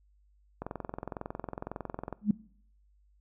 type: click train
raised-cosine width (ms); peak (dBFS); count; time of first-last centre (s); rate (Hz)
1; -22; 34; 0.62-2.127; 21.9
type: tone with exponential growth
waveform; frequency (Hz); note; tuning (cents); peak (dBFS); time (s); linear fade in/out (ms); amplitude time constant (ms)
sine; 208.5; G#3; +7; -17; 2.21-2.31; 5; 20
effects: noise-tail reverb RT60 0.6 s tail -21 dB re dry + added 50 Hz sine -62 dBFS peak until 3.2 s